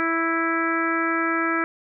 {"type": "harmonic tone", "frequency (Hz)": 329.6, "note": "E4", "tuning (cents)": 0, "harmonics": [1, 2, 3, 4, 5, 6, 7], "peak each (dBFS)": [-25, -33, -34, -25, -27, -31, -32], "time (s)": [0, 1.64], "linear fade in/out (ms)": 0, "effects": []}